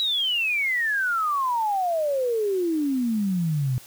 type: exponential sweep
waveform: sine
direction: down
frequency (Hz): 3937 to 122.7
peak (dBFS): -21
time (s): 0-3.78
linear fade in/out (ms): 0
effects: white hiss -47 dBFS RMS until 3.86 s